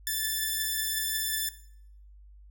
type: beating tone pair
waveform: 5% pulse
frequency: 1751 / 1756.5 Hz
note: A6 / A6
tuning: -9 / -3 cents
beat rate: 5.5 Hz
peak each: -25 / -18 dBFS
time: 0.07-1.49 s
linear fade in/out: 2 ms
effects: noise-tail reverb RT60 0.7 s tail -18 dB re dry + added 50 Hz sine -49 dBFS peak until 2.5 s